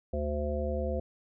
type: harmonic tone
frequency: 74.1 Hz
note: D2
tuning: 16 cents sharp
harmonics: 1 / 3 / 5 / 7 / 9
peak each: -32 / -38 / -39 / -34 / -38 dBFS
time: 0.13-1 s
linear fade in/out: 5 ms
effects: none